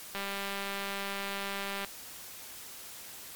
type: click train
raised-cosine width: 0.3 ms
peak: -20 dBFS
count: 337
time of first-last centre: 0.15-1.847 s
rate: 198 Hz
effects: white hiss -46 dBFS RMS until 3.35 s + MP3 96 kbps